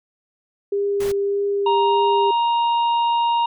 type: tone with vibrato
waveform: sine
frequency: 401.1 Hz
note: G4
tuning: 40 cents sharp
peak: -18 dBFS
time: 0.72-2.31 s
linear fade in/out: 5 ms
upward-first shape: triangle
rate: 1.7 Hz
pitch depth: 10 cents each way
type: noise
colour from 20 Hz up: pink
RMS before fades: -33 dBFS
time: 1-1.12 s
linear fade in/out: 5 ms
type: harmonic tone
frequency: 937 Hz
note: A#5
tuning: 9 cents sharp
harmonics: 1 / 3 / 4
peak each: -16 / -30 / -35 dBFS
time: 1.66-3.46 s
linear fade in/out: 5 ms
effects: none